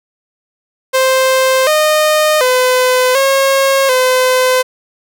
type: tone with pitch steps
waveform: sawtooth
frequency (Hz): 523 / 614 / 507 / 543 / 511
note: C5 / D#5 / B4 / C#5 / C5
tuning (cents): -1 / -23 / +45 / -36 / -41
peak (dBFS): -5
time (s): 0.93-4.63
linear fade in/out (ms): 20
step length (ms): 740
effects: none